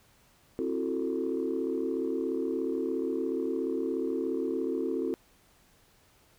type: chord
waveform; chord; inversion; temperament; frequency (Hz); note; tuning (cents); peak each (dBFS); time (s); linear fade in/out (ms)
sine; F# half-diminished seventh; second; just; 266.4 / 333 / 370 / 444; C4 / E4 / F#4 / A4; +31 / +18 / 0 / +16; -33; 0.59-5.14; 0
effects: tanh soft clip ceiling -20 dBFS + pink hiss -63 dBFS RMS until 6.38 s